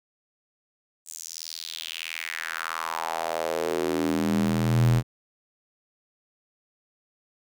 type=tone with high-pass filter sweep; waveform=square; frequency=40.79 Hz; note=E1; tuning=17 cents flat; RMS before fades=-27 dBFS; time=1.05-5.03 s; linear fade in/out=50 ms; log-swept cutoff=7800 to 98 Hz; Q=3.5; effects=none